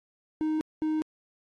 triangle tone pair in turn, 311.1 / 311.1 Hz, D#4 / D#4, 0 / 0 cents, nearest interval unison, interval 0 cents, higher neither, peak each -23 / -23 dBFS, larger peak neither, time 0.41-0.61 / 0.82-1.02 s, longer neither, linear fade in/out 0 ms, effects AAC 32 kbps

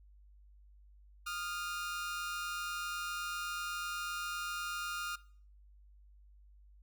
sawtooth tone pair together, 1232.1 / 1400 Hz, D#6 / F6, -17 / +4 cents, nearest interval major second, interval 221 cents, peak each -38 / -36 dBFS, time 1.26-5.16 s, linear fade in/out 10 ms, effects noise-tail reverb RT60 0.5 s tail -20 dB re dry + added 50 Hz sine -57 dBFS peak until 6.82 s

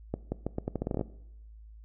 accelerating click train, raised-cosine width 2 ms, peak -17 dBFS, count 13, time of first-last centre 0.14-1.012 s, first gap 180 ms, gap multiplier 0.81, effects noise-tail reverb RT60 0.8 s tail -19 dB re dry + added 54 Hz sine -47 dBFS peak until 1.84 s

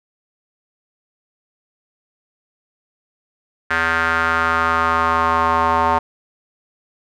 square tone with band-pass filter sweep, 82.41 Hz, E2, in tune, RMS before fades -17 dBFS, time 3.7-5.99 s, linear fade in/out 10 ms, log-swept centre 1600 to 950 Hz, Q 4, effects none

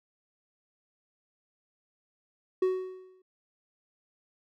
triangle tone with exponential decay, 372.4 Hz, F#4, 11 cents sharp, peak -19 dBFS, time 2.62-3.22 s, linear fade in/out 5 ms, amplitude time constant 130 ms, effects none

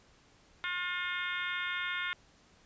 harmonic tone, 357.1 Hz, F4, 39 cents sharp, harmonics 3 / 4 / 5 / 6 / 7 / 8 / 9 / 10, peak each -43 / -37 / -41 / -38 / -47 / -47 / -46 / -43 dBFS, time 0.64-2.13 s, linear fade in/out 0 ms, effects pink hiss -63 dBFS RMS until 2.65 s + resampled to 16000 Hz

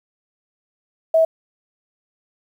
sine tone, 648 Hz, E5, 30 cents flat, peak -11 dBFS, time 1.14-1.25 s, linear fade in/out 5 ms, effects 8-bit

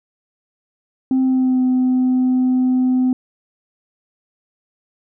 sine tone with pitch glide, 261.3 to 255 Hz, C4 to C4, -2 to -44 cents, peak -11 dBFS, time 1.11-3.13 s, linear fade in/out 2 ms, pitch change -42 cents, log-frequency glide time 1.21-1.62 s, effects tanh soft clip ceiling -11 dBFS

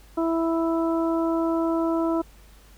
harmonic tone, 329.6 Hz, E4, in tune, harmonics 1 / 2 / 3 / 4, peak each -22 / -28 / -32 / -34 dBFS, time 0.17-2.22 s, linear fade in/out 10 ms, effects added 50 Hz sine -49 dBFS peak until 2.77 s + pink hiss -55 dBFS RMS until 2.77 s

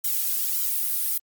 violet noise with flanger, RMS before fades -25 dBFS, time 0.04-1.18 s, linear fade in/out 5 ms, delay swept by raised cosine 1.1 to 2.2 ms, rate 1.8 Hz, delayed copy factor -0.9, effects Opus 48 kbps

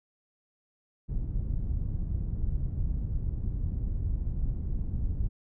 pink low-pass noise, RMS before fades -30 dBFS, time 1.08-5.29 s, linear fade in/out 20 ms, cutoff 110 Hz, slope 12 dB/octave, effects none

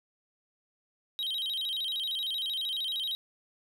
triangle tone with vibrato, 3468 Hz, A7, 26 cents flat, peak -29 dBFS, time 1.19-3.15 s, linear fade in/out 0 ms, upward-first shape square, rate 13 Hz, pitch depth 170 cents each way, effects none

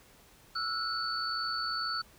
sine tone cluster, 1322 / 1444 / 4474 Hz, E6 / F#6 / C#8, +5 / -43 / +15 cents, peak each -35 / -38 / -34 dBFS, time 0.55-2.02 s, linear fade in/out 10 ms, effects pink hiss -59 dBFS RMS until 2.18 s

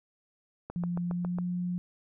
click train, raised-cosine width 1 ms, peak -24 dBFS, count 6, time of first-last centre 0.7-1.386 s, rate 7.29 Hz
sine tone with pitch glide, 174.61 to 177.97 Hz, F3 to F3, 0 to +33 cents, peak -29 dBFS, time 0.76-1.78 s, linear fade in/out 0 ms, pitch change +33 cents, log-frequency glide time 1.03-1.41 s
effects none

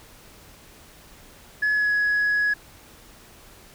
sine tone with pitch glide, 1700 to 1677.6 Hz, G#6 to G#6, +40 to +17 cents, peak -17 dBFS, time 1.62-2.54 s, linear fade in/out 10 ms, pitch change -23 cents, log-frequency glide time 1.73-1.93 s, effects tanh soft clip ceiling -17 dBFS + pink hiss -49 dBFS RMS until 3.74 s

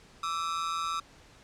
45% pulse ring-modulated tone, 1244.5 Hz, D#6, in tune, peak -27 dBFS, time 0.23-1 s, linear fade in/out 5 ms, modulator 83 Hz, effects pink hiss -56 dBFS RMS until 1.43 s + low-pass 7000 Hz 12 dB/octave

